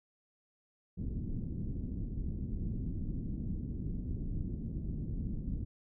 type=low-pass noise; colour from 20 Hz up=pink; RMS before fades=-37 dBFS; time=0.97-5.65 s; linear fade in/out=10 ms; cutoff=270 Hz; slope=24 dB/octave; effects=none